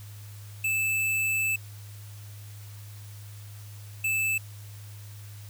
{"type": "tone pair in turn", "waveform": "square", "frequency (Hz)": [2630, 2630], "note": ["E7", "E7"], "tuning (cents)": [-5, -5], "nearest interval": "unison", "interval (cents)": 0, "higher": "neither", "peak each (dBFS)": -25, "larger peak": "neither", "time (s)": [[0.64, 1.56], [4.04, 4.38]], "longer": "first", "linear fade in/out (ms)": 5, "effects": ["added 103 Hz sine -41 dBFS peak until 5.49 s", "white hiss -52 dBFS RMS until 5.49 s"]}